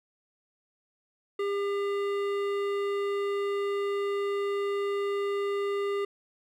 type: tone with hard clipping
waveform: triangle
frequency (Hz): 401.8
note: G4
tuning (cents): +43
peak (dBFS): -29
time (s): 1.39-6.05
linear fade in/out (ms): 5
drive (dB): 17
effects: none